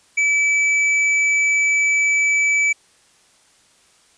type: tone with tanh clipping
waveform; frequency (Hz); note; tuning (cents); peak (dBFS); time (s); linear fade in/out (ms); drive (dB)
sine; 2302; D7; -35; -16; 0.17-2.73; 10; 10
effects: white hiss -55 dBFS RMS until 4.17 s + resampled to 22050 Hz